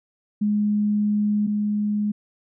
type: tone pair in turn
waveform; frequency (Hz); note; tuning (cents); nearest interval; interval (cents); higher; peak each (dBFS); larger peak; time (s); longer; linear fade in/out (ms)
sine; 208.6 / 208.6; G#3 / G#3; +8 / +8; unison; 0; neither; -18 / -20; first; 0.41-1.47 / 1.47-2.12; first; 10
effects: none